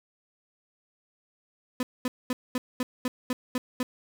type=tone bursts; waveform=35% pulse; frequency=251.6 Hz; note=B3; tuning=32 cents sharp; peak=-24 dBFS; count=9; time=1.8-3.83 s; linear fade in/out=2 ms; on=30 ms; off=220 ms; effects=none